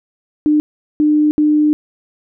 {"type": "tone bursts at uneven times", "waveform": "sine", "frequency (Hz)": 301.1, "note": "D4", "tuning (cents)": 43, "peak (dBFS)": -9, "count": 3, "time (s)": [[0.46, 0.6], [1, 1.31], [1.38, 1.73]], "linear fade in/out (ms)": 0, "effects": []}